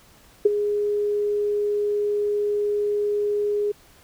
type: tone with ADSR envelope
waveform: sine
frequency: 413.7 Hz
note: G#4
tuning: 7 cents flat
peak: -9 dBFS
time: 0.45-3.72 s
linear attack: 8 ms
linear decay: 21 ms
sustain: -11 dB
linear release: 9 ms
effects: pink hiss -53 dBFS RMS until 4.03 s